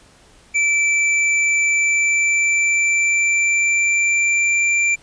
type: tone with pitch glide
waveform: square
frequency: 2327 to 2358 Hz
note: D7 to D7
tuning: -17 to +6 cents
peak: -15 dBFS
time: 0.54-4.96 s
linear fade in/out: 20 ms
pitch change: +23 cents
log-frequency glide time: 1.71-4.7 s
effects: pink hiss -50 dBFS RMS until 5.02 s + resampled to 22050 Hz